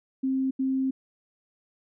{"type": "tone bursts at uneven times", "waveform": "sine", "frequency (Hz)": 264.7, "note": "C4", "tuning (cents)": 20, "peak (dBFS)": -23, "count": 2, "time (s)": [[0.23, 0.51], [0.59, 0.91]], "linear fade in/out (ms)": 10, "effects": []}